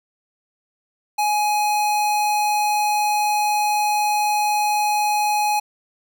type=tone; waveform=square; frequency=838 Hz; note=G#5; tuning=15 cents sharp; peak=-18 dBFS; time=1.18-5.6 s; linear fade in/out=10 ms; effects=none